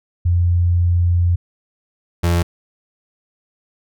sine / 35% pulse tone pair in turn, 87.31 / 85.86 Hz, F2 / F2, 0 / -29 cents, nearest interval unison, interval 29 cents, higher first, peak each -12 dBFS, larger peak neither, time 0.25-1.36 / 2.23-2.43 s, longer first, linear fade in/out 10 ms, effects none

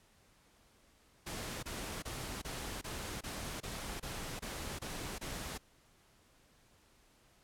pink noise bursts, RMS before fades -42 dBFS, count 11, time 1.26-5.58 s, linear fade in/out 10 ms, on 370 ms, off 25 ms, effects pink hiss -67 dBFS RMS until 7.43 s + low-pass 12000 Hz 12 dB/octave

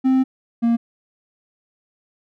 triangle tone pair in turn, 261.6 / 233.1 Hz, C4 / A#3, 0 / 0 cents, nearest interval major second, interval 200 cents, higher first, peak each -11 / -12 dBFS, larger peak first, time 0.04-0.24 / 0.62-0.77 s, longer first, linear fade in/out 20 ms, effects none

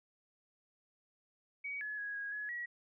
sine tone with pitch steps, 2259 / 1702 / 1661 / 1646 / 1691 / 1919 Hz, C#7 / G#6 / G#6 / G#6 / G#6 / A#6, +32 / +42 / 0 / -16 / +31 / +50 cents, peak -38 dBFS, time 1.64-2.66 s, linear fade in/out 10 ms, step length 170 ms, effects none

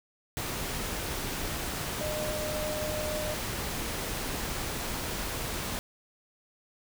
sine tone in noise, 610 Hz, D#5, 34 cents flat, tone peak -33 dBFS, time 2.01-3.34 s, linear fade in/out 0 ms, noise pink, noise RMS -34 dBFS, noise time 0.37-5.79 s, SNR -2 dB, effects none

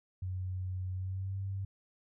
sine tone with pitch glide, 92.5 to 97.21 Hz, F#2 to G2, 0 to -14 cents, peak -34 dBFS, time 0.22-1.65 s, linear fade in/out 5 ms, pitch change +86 cents, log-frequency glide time 0.93-1.38 s, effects none

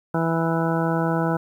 harmonic tone, 164.6 Hz, E3, 2 cents flat, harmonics 1 / 2 / 3 / 4 / 5 / 6 / 8 / 9, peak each -23 / -26 / -28 / -29 / -30 / -31 / -32 / -33 dBFS, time 0.14-1.37 s, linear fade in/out 5 ms, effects 9-bit

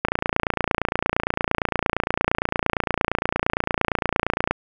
click train, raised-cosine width 0.5 ms, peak -4 dBFS, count 129, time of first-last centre 0.05-4.51 s, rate 28.7 Hz, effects none

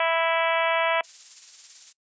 harmonic tone, 329.6 Hz, E4, in tune, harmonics 2 / 3 / 4 / 5 / 6 / 7 / 8 / 9 / 10, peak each -24 / -27 / -30 / -32 / -31 / -30 / -33 / -37 / -37 dBFS, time 0-1.01 s, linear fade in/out 2 ms
violet noise with tremolo, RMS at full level -35 dBFS, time 1.03-1.93 s, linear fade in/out 20 ms, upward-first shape sine, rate 18 Hz, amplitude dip 40%
effects noise-tail reverb RT60 0.1 s tail -22 dB re dry + resampled to 16000 Hz

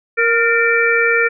harmonic tone with a mistuned harmonic, 466.2 Hz, A#4, in tune, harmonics 1 / 3 / 4 / 5, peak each -17 / -17 / -17 / -17 dBFS, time 0.17-1.29 s, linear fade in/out 20 ms, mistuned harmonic 4, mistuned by -56 cents, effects none

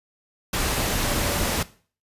sine tone in noise, 579 Hz, D5, 25 cents flat, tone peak -33 dBFS, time 1.05-1.44 s, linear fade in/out 5 ms, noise pink, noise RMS -24 dBFS, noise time 0.53-1.63 s, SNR -12 dB, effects noise-tail reverb RT60 0.4 s tail -17 dB re dry + resampled to 32000 Hz

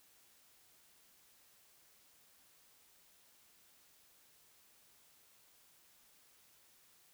silence, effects white hiss -67 dBFS RMS until 7.13 s

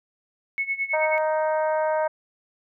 sine tone with tremolo, 2199 Hz, C#7, 14 cents flat, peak -21 dBFS, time 0.58-1.18 s, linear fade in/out 0 ms, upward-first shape sine, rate 9.3 Hz, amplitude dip 85%
harmonic tone, 311.1 Hz, D#4, in tune, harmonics 2 / 3 / 4 / 5 / 6 / 7, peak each -22 / -26 / -38 / -34 / -43 / -44 dBFS, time 0.93-2.08 s, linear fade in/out 10 ms
effects none

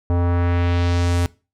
square tone with low-pass filter sweep, 87.2 Hz, F2, 2 cents flat, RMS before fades -18 dBFS, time 0.1-1.26 s, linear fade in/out 0 ms, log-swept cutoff 800 to 11000 Hz, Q 1.1, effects noise-tail reverb RT60 0.3 s tail -21 dB re dry

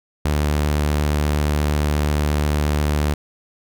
sawtooth tone, 74.3 Hz, D2, 21 cents sharp, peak -13 dBFS, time 0.25-3.14 s, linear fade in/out 5 ms, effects none

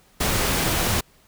pink noise, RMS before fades -22 dBFS, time 0.2-1.01 s, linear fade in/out 10 ms, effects pink hiss -57 dBFS RMS until 1.27 s

